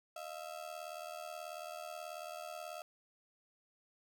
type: ring-modulated tone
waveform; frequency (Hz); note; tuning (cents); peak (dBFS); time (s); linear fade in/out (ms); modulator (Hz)
35% pulse; 659.3; E5; 0; -39; 0.16-2.82; 2; 39.2
effects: none